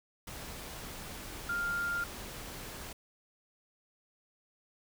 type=tone in noise; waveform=sine; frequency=1400 Hz; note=F6; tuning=4 cents sharp; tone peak=-31 dBFS; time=1.49-2.04 s; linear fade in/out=5 ms; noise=pink; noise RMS=-44 dBFS; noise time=0.27-2.93 s; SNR=+10 dB; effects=none